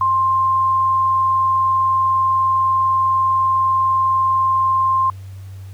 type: tone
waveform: sine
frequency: 1054 Hz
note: C6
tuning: 12 cents sharp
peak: -13 dBFS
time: 0.01-5.1 s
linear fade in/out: 2 ms
effects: added 96 Hz sine -31 dBFS peak until 5.73 s + pink hiss -51 dBFS RMS until 5.73 s